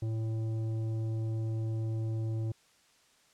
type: tone with tanh clipping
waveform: triangle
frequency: 111.4 Hz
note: A2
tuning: 22 cents sharp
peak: -32 dBFS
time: 0.02-2.52 s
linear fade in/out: 5 ms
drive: 14 dB
effects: white hiss -65 dBFS RMS until 3.33 s + low-pass 8000 Hz 12 dB/octave